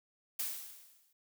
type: noise with exponential decay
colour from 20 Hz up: blue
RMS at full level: -34 dBFS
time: 0.39-1.13 s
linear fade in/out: 5 ms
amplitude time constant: 160 ms
effects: none